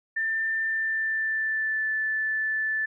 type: tone with pitch glide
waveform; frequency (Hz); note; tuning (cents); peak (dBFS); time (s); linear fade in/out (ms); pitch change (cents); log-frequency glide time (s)
sine; 1788 to 1752.2; A6 to A6; +27 to -8; -24; 0.16-2.86; 10; -35; 0.62-1.88
effects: none